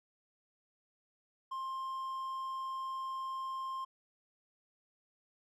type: tone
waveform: triangle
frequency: 1057 Hz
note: C6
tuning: 17 cents sharp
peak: -35 dBFS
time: 1.51-3.85 s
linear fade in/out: 10 ms
effects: none